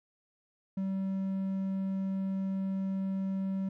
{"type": "tone", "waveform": "triangle", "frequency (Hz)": 192.3, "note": "G3", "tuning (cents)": -33, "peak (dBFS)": -28, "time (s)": [0.77, 3.69], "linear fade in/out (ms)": 5, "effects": []}